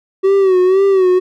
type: tone with vibrato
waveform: triangle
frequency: 379.1 Hz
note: F#4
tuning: 42 cents sharp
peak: -6 dBFS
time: 0.23-1.2 s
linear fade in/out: 20 ms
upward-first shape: sine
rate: 2 Hz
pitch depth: 72 cents each way
effects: none